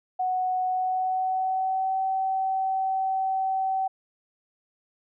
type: tone with pitch glide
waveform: sine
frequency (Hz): 740 to 764.8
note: F#5 to G5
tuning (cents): 0 to -43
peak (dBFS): -23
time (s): 0.19-3.88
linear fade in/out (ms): 10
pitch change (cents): +57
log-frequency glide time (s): 0.67-2
effects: none